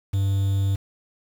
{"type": "tone with quantisation", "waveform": "triangle", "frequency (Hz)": 98, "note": "G2", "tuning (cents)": 0, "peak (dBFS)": -17, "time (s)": [0.13, 0.76], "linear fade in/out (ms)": 10, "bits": 7, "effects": []}